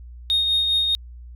sine tone with tremolo, 3708 Hz, A#7, 10 cents flat, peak -14 dBFS, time 0.3-0.95 s, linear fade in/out 0 ms, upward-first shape triangle, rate 4.9 Hz, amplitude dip 45%, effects tanh soft clip ceiling -14 dBFS + added 60 Hz sine -37 dBFS peak until 1.35 s

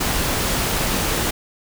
pink noise, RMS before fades -21 dBFS, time 0-1.31 s, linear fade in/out 10 ms, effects none

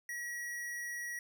square tone, 1916 Hz, A#6, 47 cents sharp, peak -39 dBFS, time 0.09-1.19 s, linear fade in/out 2 ms, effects none

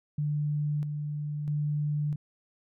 sine tone with tremolo, 148.3 Hz, D3, 17 cents sharp, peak -26 dBFS, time 0.18-2.16 s, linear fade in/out 5 ms, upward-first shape square, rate 0.77 Hz, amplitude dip 40%, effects none

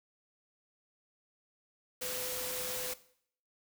sine tone in noise, 504 Hz, B4, 35 cents sharp, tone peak -42 dBFS, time 2.01-2.94 s, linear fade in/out 10 ms, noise white, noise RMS -38 dBFS, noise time 2.01-2.94 s, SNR -7 dB, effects noise-tail reverb RT60 0.6 s tail -17 dB re dry

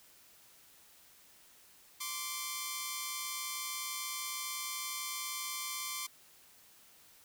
5% pulse tone pair together, 1044.7 / 1167 Hz, C6 / D6, -3 / -11 cents, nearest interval major second, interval 192 cents, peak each -28 dBFS, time 2-6.07 s, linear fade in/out 10 ms, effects white hiss -61 dBFS RMS until 7.24 s

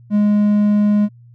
triangle tone, 207.7 Hz, G#3, in tune, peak -9 dBFS, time 0.1-1.09 s, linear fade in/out 50 ms, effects added 119 Hz sine -41 dBFS peak until 1.34 s

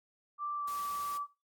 sine tone with pitch glide, 1174.7 to 1157.2 Hz, D6 to D6, 0 to -26 cents, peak -34 dBFS, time 0.38-1.27 s, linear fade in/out 50 ms, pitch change -26 cents, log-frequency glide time 0.56-0.68 s
white noise, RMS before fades -48 dBFS, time 0.67-1.18 s, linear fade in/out 10 ms
effects noise-tail reverb RT60 0.3 s tail -18 dB re dry + AAC 64 kbps

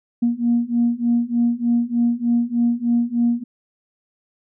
sine beating tone pair, 235.3 / 238.6 Hz, A#3 / A#3, +16 / +41 cents, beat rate 3.3 Hz, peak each -19 / -18 dBFS, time 0.22-3.44 s, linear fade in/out 10 ms, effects tanh soft clip ceiling -9 dBFS

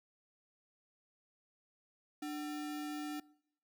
sine tone with sample-and-hold, 297.6 Hz, D4, 23 cents sharp, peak -38 dBFS, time 2.22-3.2 s, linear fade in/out 5 ms, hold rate 1050 Hz, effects noise-tail reverb RT60 0.7 s tail -23 dB re dry

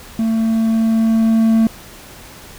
triangle tone with level ramp, 224.1 Hz, A3, 32 cents sharp, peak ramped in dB -12 to -7 dBFS, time 0.19-1.67 s, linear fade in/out 2 ms, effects pink hiss -38 dBFS RMS until 2.58 s

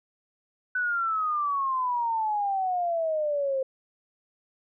sine exponential sweep, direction down, 1505 to 523.3 Hz, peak -24 dBFS, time 0.75-3.63 s, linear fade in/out 5 ms, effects none

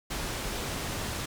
pink low-pass noise, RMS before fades -34 dBFS, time 0.1-1.26 s, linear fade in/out 10 ms, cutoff 11000 Hz, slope 12 dB/octave, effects none

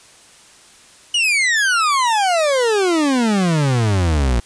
40% pulse exponential sweep, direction down, 2964 to 56.5 Hz, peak -13 dBFS, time 1.14-4.4 s, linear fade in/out 5 ms, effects white hiss -46 dBFS RMS until 4.45 s + resampled to 22050 Hz

